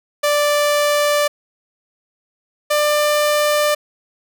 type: tone pair in turn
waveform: sawtooth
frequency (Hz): 587.3 / 594.5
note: D5 / D5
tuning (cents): 0 / +21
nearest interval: unison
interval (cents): 21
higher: second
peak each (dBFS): -10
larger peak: neither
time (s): 0.23-1.28 / 2.7-3.75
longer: neither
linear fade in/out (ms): 10
effects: none